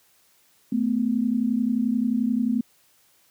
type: tone pair together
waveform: sine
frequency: 220 / 251.4 Hz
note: A3 / B3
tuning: 0 / +31 cents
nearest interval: major second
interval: 231 cents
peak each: -23 dBFS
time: 0.72-2.61 s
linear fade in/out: 5 ms
effects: white hiss -61 dBFS RMS until 3.3 s + high-pass 60 Hz 12 dB/octave